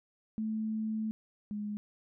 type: tone pair in turn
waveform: sine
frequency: 218.4 / 208.4 Hz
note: A3 / G#3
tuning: -13 / +6 cents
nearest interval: minor second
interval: 81 cents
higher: first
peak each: -31 / -34 dBFS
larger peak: first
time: 0.38-1.11 / 1.51-1.77 s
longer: first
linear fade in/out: 0 ms
effects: none